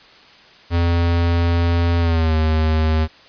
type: tone with pitch glide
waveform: square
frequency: 85.4 to 78.77 Hz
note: F2 to D#2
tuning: -38 to +22 cents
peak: -15 dBFS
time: 0.7-3.08 s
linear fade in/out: 50 ms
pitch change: -140 cents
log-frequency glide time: 1.99-2.35 s
effects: white hiss -46 dBFS RMS until 3.28 s + resampled to 11025 Hz